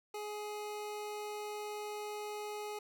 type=tone; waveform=25% pulse; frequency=419.1 Hz; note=G#4; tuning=16 cents sharp; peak=-36 dBFS; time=0.14-2.79 s; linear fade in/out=5 ms; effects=none